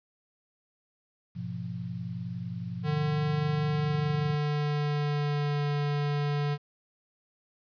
sine chord, F diminished, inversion first, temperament equal, 103.83 / 123.47 / 174.61 Hz, Ab2 / Cb3 / F3, 0 / 0 / 0 cents, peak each -40 / -37 / -36 dBFS, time 1.35-4.36 s, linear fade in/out 20 ms
square tone with pitch glide, 150 to 145.73 Hz, D3 to D3, +37 to -13 cents, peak -27 dBFS, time 2.83-6.58 s, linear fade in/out 50 ms, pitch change -50 cents, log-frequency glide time 3.66-5.65 s
effects resampled to 11025 Hz + 10-bit

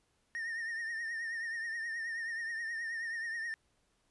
triangle tone with vibrato, 1831 Hz, A#6, 32 cents flat, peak -34 dBFS, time 0.35-3.54 s, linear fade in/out 0 ms, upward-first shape triangle, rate 9.4 Hz, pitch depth 64 cents each way, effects pink hiss -75 dBFS RMS until 4.1 s + resampled to 24000 Hz

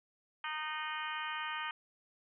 harmonic tone with a mistuned harmonic, 308.2 Hz, D#4, 16 cents flat, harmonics 3 / 4 / 5 / 6 / 7 / 8 / 9 / 10, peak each -43 / -42 / -44 / -44 / -48 / -46 / -50 / -47 dBFS, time 0.44-1.71 s, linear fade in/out 2 ms, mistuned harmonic 9, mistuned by +53 cents, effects none

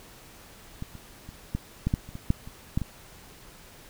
clicks, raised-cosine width 5 ms, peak -21 / -29 / -28 / -15 / -12 / -11 / -29 / -24 / -9 / -29 / -12 / -18 dBFS, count 12, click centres 0.824 / 0.953 / 1.29 / 1.55 / 1.87 / 1.939 / 2.09 / 2.154 / 2.304 / 2.475 / 2.775 / 2.817 s, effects pink hiss -50 dBFS RMS until 3.89 s

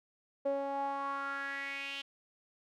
sawtooth tone with band-pass filter sweep, 277.2 Hz, C#4, in tune, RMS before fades -37 dBFS, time 0.45-2.02 s, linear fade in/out 10 ms, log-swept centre 550 to 3100 Hz, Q 5.1, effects none

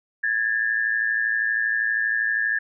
sine tone pair together, 1658.4 / 1771 Hz, G#6 / A6, -3 / +11 cents, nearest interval minor second, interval 114 cents, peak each -23 dBFS, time 0.23-2.59 s, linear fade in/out 10 ms, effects none

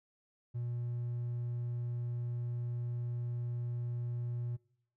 triangle tone, 120.3 Hz, B2, 45 cents flat, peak -32 dBFS, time 0.54-4.57 s, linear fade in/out 20 ms, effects noise-tail reverb RT60 0.6 s tail -23 dB re dry + tanh soft clip ceiling -28 dBFS

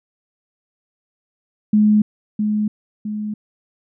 sine tone with echo, 211.5 Hz, G#3, 32 cents sharp, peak -10 dBFS, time 1.73-2.02 s, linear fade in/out 5 ms, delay 660 ms, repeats 2, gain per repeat -6 dB, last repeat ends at 3.34 s, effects none

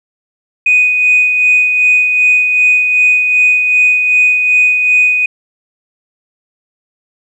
sine tone with tremolo, 2489 Hz, D#7, in tune, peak -4 dBFS, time 0.66-5.26 s, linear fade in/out 5 ms, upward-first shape sine, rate 2.6 Hz, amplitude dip 45%, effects tanh soft clip ceiling -1 dBFS

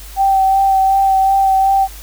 sine tone with vibrato, 775 Hz, G5, 20 cents flat, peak -9 dBFS, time 0.16-1.88 s, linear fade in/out 50 ms, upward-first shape sine, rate 2.7 Hz, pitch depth 17 cents each way, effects added 50 Hz sine -32 dBFS peak until 2.02 s + white hiss -37 dBFS RMS until 2.02 s

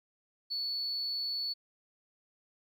sine tone, 4435 Hz, C#8, in tune, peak -31 dBFS, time 0.5-1.54 s, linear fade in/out 20 ms, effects tanh soft clip ceiling -28 dBFS + 12-bit

